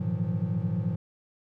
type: tone cluster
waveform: triangle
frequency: 103 / 116.6 / 157.2 / 171.1 / 180.2 Hz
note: G#2 / A#2 / D#3 / F3 / F#3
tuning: -14 / +1 / +18 / -35 / -45 cents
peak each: -30 dBFS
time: 0-0.96 s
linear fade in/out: 10 ms
effects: tanh soft clip ceiling -16 dBFS